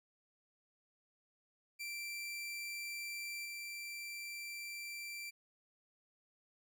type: tone with level steps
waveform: sawtooth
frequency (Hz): 2349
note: D7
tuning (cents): 0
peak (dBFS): -38 / -40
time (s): 1.79-5.31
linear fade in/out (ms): 20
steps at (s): 3.45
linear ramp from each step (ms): 5
effects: none